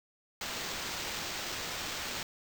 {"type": "noise with sample-and-hold", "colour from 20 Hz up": "blue", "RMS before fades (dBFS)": -38, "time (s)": [0.41, 2.23], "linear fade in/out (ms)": 2, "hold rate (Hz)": 11025, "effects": []}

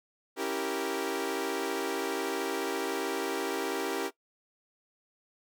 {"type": "chord", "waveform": "sawtooth", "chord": "C# diminished seventh", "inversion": "none", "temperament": "equal with one note detuned", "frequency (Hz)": [277.2, 329.6, 390.9, 466.2], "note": ["C#4", "E4", "G4", "Bb4"], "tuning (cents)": [0, 0, -5, 0], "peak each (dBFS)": [-34, -33, -30, -32], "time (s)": [0.36, 4.11], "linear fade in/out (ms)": 50, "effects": ["noise-tail reverb RT60 0.1 s tail -18 dB re dry"]}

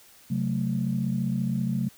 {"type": "chord", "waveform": "sine", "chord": "F# diminished", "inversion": "second", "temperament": "equal with one note detuned", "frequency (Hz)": [134.03, 185, 220], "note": ["C3", "F#3", "A3"], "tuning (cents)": [42, 0, 0], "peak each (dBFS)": -28, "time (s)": [0.3, 1.89], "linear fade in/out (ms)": 10, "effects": ["tanh soft clip ceiling -15 dBFS", "white hiss -54 dBFS RMS until 1.97 s"]}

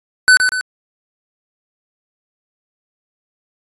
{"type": "tone with echo", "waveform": "square", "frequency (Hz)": 1507, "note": "F#6", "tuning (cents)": 31, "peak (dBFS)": -6, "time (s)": [0.28, 0.37], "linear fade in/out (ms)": 0, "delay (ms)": 120, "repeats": 2, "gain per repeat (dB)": -6, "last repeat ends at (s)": 0.61, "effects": ["AAC 32 kbps"]}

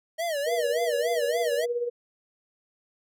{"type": "tone with vibrato", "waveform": "square", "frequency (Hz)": 622, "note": "D#5", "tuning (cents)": -1, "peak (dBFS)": -27, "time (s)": [0.18, 1.66], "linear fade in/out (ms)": 20, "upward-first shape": "sine", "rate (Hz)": 3.5, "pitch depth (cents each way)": 180}
{"type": "tone with tremolo", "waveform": "sine", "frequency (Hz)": 480, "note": "B4", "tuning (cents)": -49, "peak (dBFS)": -23, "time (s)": [0.46, 1.9], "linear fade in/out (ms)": 20, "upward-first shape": "sine", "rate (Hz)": 17, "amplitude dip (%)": 60}
{"effects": []}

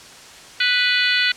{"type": "harmonic tone with a mistuned harmonic", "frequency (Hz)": 493.9, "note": "B4", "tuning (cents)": 0, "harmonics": [3, 4, 5, 6, 7, 8, 9], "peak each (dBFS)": [-21, -22, -23, -24, -24, -25, -26], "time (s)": [0.6, 1.32], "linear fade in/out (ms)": 5, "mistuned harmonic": 8, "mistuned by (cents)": 41, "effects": ["white hiss -41 dBFS RMS until 1.36 s", "low-pass 7000 Hz 12 dB/octave"]}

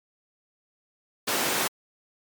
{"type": "high-pass noise", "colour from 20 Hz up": "pink", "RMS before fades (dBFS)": -26, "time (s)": [1.27, 1.68], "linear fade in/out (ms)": 10, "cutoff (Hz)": 310, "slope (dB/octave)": 12, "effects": ["MP3 96 kbps"]}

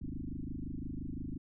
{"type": "tone with frequency modulation", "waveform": "sine", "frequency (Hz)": 124.6, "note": "B2", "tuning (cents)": 16, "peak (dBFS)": -37, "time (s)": [0.01, 1.38], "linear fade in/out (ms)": 10, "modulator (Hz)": 25.8, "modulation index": 6.7, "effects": []}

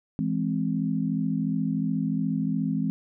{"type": "chord", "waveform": "sine", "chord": "E augmented", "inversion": "none", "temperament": "equal", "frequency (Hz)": [164.81, 207.7, 261.6], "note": ["E3", "G#3", "B#3"], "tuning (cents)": [0, 0, 0], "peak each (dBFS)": -28, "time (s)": [0.19, 2.9], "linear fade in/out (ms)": 0, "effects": []}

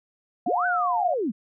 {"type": "tone", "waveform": "sine", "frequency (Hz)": 714, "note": "F5", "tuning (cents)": 38, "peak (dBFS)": -24, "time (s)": [0.46, 1.14], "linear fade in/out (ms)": 5}
{"type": "linear two-way sweep", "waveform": "sine", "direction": "up then down", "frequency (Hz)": [148.2, 1543, 182.3], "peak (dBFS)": -23, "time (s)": [0.46, 1.32], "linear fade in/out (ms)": 20, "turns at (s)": 0.66}
{"effects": []}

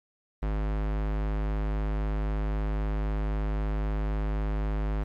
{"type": "tone", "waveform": "square", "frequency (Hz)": 51.91, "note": "G#1", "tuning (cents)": 0, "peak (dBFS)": -27, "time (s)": [0.42, 5.04], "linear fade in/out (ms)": 10, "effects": ["low-pass 2000 Hz 12 dB/octave", "10-bit"]}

